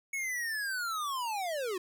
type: linear sweep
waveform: square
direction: down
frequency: 2217 to 347.4 Hz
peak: -33 dBFS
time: 0.13-1.78 s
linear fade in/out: 5 ms
effects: none